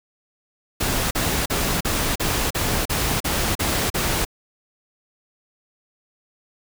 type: noise bursts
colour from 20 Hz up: pink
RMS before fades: -22 dBFS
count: 10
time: 0.8-4.251 s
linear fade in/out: 10 ms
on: 310 ms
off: 39 ms
effects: none